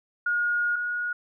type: tone pair in turn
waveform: sine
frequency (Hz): 1434 / 1446.5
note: F6 / F#6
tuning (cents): +45 / -40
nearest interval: unison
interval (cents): 15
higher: second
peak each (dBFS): -22 / -26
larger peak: first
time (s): 0.26-0.76 / 0.76-1.13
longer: first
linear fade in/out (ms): 5
effects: none